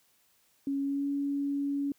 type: tone with pitch glide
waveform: sine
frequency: 277.2 to 281.9 Hz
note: C#4 to C#4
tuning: 0 to +29 cents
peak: -28 dBFS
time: 0.67-1.92 s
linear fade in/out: 2 ms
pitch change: +29 cents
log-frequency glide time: 0.82-1.07 s
effects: white hiss -68 dBFS RMS until 1.98 s